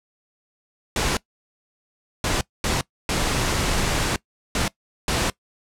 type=noise bursts at uneven times; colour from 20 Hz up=pink; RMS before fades=-22 dBFS; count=6; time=0.96-1.17 / 2.24-2.41 / 2.64-2.81 / 3.09-4.16 / 4.55-4.68 / 5.08-5.3 s; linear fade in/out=2 ms; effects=noise-tail reverb RT60 0.1 s tail -21 dB re dry + low-pass 9000 Hz 12 dB/octave